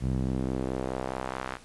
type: tone with band-pass filter sweep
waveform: sawtooth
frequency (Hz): 64.7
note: C2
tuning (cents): -19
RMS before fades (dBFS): -31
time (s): 0-1.59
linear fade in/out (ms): 50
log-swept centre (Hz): 140 to 1500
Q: 1.1
effects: pink hiss -53 dBFS RMS until 1.64 s + resampled to 24000 Hz